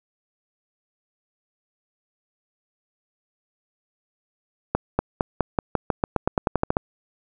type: accelerating click train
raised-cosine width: 1 ms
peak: -5 dBFS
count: 16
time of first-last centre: 4.75-6.769 s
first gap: 240 ms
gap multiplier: 0.91
effects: none